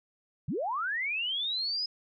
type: linear sweep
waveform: sine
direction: up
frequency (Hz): 106.3 to 5100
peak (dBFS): -29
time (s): 0.48-1.86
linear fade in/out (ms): 5
effects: none